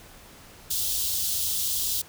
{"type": "band-stop noise", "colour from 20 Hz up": "white", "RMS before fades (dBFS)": -27, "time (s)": [0.7, 2.02], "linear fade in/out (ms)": 10, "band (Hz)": [110, 3100], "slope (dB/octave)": 48, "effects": ["pink hiss -49 dBFS RMS until 2.08 s"]}